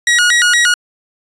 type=tone with vibrato; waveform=sawtooth; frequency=1661.2 Hz; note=G#6; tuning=in tune; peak=-5 dBFS; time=0.07-0.74 s; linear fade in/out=2 ms; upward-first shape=square; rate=4.3 Hz; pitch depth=240 cents each way; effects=resampled to 22050 Hz